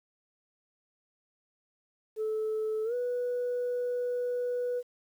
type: tone with pitch glide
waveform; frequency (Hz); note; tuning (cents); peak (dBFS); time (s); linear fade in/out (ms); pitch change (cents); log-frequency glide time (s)
sine; 434.9 to 491; A4 to B4; -20 to -10; -27; 2.16-4.83; 50; +210; 2.84-2.94
effects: tanh soft clip ceiling -26 dBFS + 10-bit